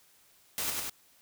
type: noise with echo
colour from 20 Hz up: white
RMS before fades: -33 dBFS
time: 0.58-0.7 s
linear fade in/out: 0 ms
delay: 98 ms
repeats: 2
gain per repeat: -2 dB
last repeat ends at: 0.896 s
effects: white hiss -63 dBFS RMS until 1.21 s